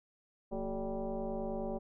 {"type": "tone with frequency modulation", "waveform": "sine", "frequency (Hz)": 175.2, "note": "F3", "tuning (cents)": 6, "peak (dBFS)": -34, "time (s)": [0.51, 1.79], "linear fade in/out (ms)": 20, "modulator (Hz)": 200, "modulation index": 2.8, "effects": []}